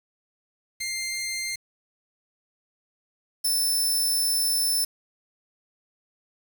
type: tone pair in turn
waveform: 15% pulse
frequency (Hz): 2101 / 5294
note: C7 / E8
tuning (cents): +7 / +7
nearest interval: octave + major third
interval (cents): 1600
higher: second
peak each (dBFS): -22 / -16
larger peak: second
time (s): 0.8-1.56 / 3.44-4.85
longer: second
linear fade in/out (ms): 10
effects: 7-bit